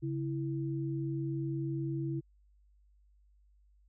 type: tone pair together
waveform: sine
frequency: 138.58 / 329.6 Hz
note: C#3 / E4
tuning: 0 / 0 cents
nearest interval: octave + minor third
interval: 1500 cents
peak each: -34 / -36 dBFS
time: 0.02-2.21 s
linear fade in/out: 20 ms
effects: added 50 Hz sine -62 dBFS peak until 3.88 s